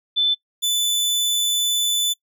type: tone pair in turn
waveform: sine / sawtooth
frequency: 3520 / 3498 Hz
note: A7 / A7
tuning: 0 / -11 cents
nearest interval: unison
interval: 11 cents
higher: first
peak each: -15 / -15 dBFS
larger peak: neither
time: 0.16-0.35 / 0.62-2.14 s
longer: second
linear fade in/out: 20 ms
effects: noise-tail reverb RT60 0.1 s tail -24 dB re dry